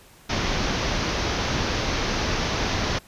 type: low-pass noise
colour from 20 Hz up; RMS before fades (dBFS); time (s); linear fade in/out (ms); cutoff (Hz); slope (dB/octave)
pink; -25; 0.29-2.99; 10; 6300; 96
effects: pink hiss -51 dBFS RMS until 3.07 s + resampled to 32000 Hz